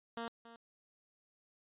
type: tone with echo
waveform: 10% pulse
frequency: 231.6 Hz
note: A#3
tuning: 11 cents flat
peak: -31 dBFS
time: 0.17-0.28 s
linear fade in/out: 2 ms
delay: 280 ms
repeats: 1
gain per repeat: -14 dB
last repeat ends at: 0.56 s
effects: resampled to 8000 Hz